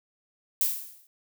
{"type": "noise with exponential decay", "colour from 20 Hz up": "violet", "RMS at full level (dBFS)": -22, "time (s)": [0.61, 1.07], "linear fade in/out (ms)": 1, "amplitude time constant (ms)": 100, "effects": []}